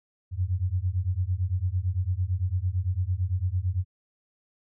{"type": "beating tone pair", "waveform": "sine", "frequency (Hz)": [87.31, 96.21], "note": ["F2", "G2"], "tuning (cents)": [0, -32], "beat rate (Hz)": 8.9, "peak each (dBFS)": -27, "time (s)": [0.31, 3.85], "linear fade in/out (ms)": 50, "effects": []}